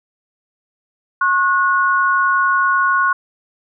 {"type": "tone pair together", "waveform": "sine", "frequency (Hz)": [1088, 1457.3], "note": ["C#6", "F#6"], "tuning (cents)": [-33, -27], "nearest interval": "perfect fourth", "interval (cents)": 506, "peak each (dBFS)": -15, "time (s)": [1.21, 3.13], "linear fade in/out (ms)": 5, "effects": []}